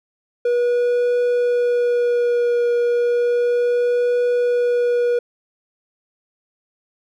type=tone with vibrato; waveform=triangle; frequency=482.8 Hz; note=B4; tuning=39 cents flat; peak=-13 dBFS; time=0.45-5.19 s; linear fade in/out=5 ms; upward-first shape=triangle; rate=0.33 Hz; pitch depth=17 cents each way; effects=none